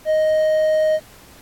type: tone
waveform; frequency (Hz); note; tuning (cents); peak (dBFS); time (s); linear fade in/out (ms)
triangle; 623; D#5; +2; -12; 0.05-1; 50
effects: pink hiss -46 dBFS RMS until 1.41 s + AAC 64 kbps